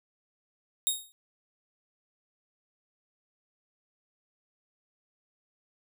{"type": "tone with exponential decay", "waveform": "10% pulse", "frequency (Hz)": 3729, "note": "A#7", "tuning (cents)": 0, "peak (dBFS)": -14, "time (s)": [0.87, 1.12], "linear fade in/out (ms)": 0, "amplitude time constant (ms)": 54, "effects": []}